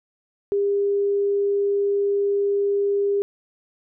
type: tone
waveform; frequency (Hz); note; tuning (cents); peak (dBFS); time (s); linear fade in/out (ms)
sine; 402.3; G4; +45; -18; 0.52-3.22; 0
effects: none